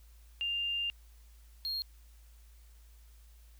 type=tone pair in turn; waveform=sine / triangle; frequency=2798 / 4249 Hz; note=F7 / C8; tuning=+3 / +26 cents; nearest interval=perfect fifth; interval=723 cents; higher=second; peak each=-31 / -32 dBFS; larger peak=first; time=0.41-0.9 / 1.65-1.82 s; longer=first; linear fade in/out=0 ms; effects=added 56 Hz sine -54 dBFS peak until 3.59 s + white hiss -67 dBFS RMS until 3.59 s